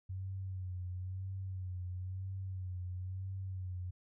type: tone with vibrato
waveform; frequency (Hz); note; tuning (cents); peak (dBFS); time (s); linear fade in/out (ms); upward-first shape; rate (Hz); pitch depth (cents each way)
sine; 93; F#2; +9; -38; 0.09-3.91; 10; sine; 1; 50
effects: none